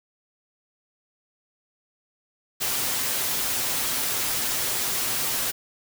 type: noise with comb filter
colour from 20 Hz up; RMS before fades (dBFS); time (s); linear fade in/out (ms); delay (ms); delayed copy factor
white; -26; 2.6-5.52; 20; 7.8; +0.55
effects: none